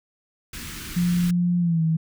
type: band-stop noise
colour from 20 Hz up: pink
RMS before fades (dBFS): -35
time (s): 0.53-1.31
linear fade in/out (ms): 5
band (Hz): 320 to 1300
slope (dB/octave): 24
type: tone with pitch glide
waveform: sine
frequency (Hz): 175.8 to 161.21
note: F3 to E3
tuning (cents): +12 to -38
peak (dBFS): -18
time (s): 0.96-1.97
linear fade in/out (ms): 10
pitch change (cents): -150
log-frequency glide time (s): 1.59-1.82
effects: none